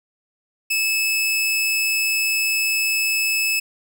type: tone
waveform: sawtooth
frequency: 2605 Hz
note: E7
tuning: 21 cents flat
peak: -15 dBFS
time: 0.7-3.6 s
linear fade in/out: 10 ms
effects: none